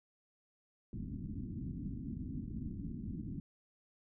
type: low-pass noise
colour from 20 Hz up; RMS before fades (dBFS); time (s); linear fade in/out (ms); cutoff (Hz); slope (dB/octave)
white; -42; 0.93-3.4; 2; 280; 48
effects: none